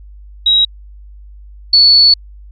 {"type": "tone pair in turn", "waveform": "sine", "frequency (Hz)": [3835, 4434], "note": ["A#7", "C#8"], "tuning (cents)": [48, 0], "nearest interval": "minor third", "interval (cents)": 252, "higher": "second", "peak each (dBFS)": [-7, -4], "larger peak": "second", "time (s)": [[0.46, 0.65], [1.73, 2.14]], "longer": "second", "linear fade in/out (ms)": 5, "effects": ["added 50 Hz sine -33 dBFS peak until 2.51 s"]}